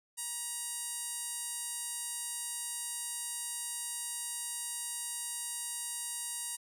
sawtooth tone with band-pass filter, 950 Hz, A#5, 33 cents sharp, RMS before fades -39 dBFS, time 0.17-6.57 s, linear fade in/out 20 ms, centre 9200 Hz, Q 3.4, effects none

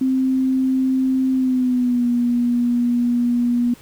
sine tone with pitch glide, 261.5 to 241.2 Hz, C4 to B3, -1 to -41 cents, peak -15 dBFS, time 0.01-3.74 s, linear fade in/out 5 ms, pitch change -140 cents, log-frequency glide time 1.33-2.07 s, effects pink hiss -47 dBFS RMS until 3.81 s

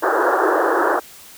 pink band-pass noise, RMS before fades -17 dBFS, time 0.02-1 s, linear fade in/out 20 ms, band 320 to 1700 Hz, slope 96 dB/octave, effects white hiss -42 dBFS RMS until 1.37 s

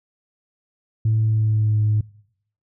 sine tone with pitch glide, 110 to 106.62 Hz, A2 to G#2, 0 to +46 cents, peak -14 dBFS, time 1.05-2.01 s, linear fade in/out 5 ms, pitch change -54 cents, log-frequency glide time 1.23-1.8 s, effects noise-tail reverb RT60 0.7 s tail -23 dB re dry + tanh soft clip ceiling -12 dBFS

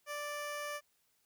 15% pulse tone, 587.3 Hz, D5, in tune, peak -32 dBFS, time 0.06-0.81 s, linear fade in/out 50 ms, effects white hiss -75 dBFS RMS until 1.25 s

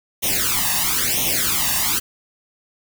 white noise with flanger, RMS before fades -20 dBFS, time 0.22-2 s, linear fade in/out 20 ms, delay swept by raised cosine 0.32 to 1.1 ms, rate 1 Hz, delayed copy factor +0.95, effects none

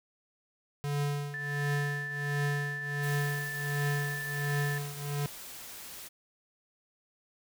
square tone with tremolo, 144.2 Hz, D3, 31 cents flat, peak -28 dBFS, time 0.84-5.26 s, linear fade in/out 0 ms, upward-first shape triangle, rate 1.4 Hz, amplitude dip 85%
sine tone, 1760 Hz, A6, in tune, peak -35 dBFS, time 1.34-4.78 s, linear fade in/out 0 ms
white noise, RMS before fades -45 dBFS, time 3.02-6.09 s, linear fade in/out 20 ms
effects none

